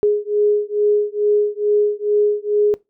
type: beating tone pair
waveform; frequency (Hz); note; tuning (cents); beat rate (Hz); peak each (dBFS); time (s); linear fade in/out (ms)
sine; 415.3 / 417.6; G#4 / G#4; 0 / +10; 2.3; -17; 0.03-2.74; 0
effects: noise-tail reverb RT60 0.2 s tail -21 dB re dry